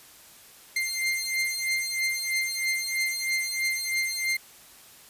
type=beating tone pair; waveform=sawtooth; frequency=2097 / 2100.1 Hz; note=C7 / C7; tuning=+3 / +6 cents; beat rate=3.1 Hz; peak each=-26 / -25 dBFS; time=0.76-4.37 s; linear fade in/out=5 ms; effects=white hiss -51 dBFS RMS until 5.09 s + resampled to 32000 Hz